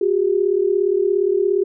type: tone pair together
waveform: sine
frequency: 366 / 403.2 Hz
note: F#4 / G4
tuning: -19 / +49 cents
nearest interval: major second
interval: 168 cents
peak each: -18 / -17 dBFS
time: 0.01-1.64 s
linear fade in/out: 5 ms
effects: none